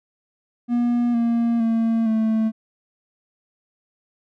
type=tone with pitch steps; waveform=triangle; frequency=240 / 233.4 / 227.1 / 220.8 Hz; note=B3 / A#3 / A#3 / A3; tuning=-49 / +2 / -45 / +6 cents; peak=-15 dBFS; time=0.68-2.52 s; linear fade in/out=50 ms; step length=460 ms; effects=none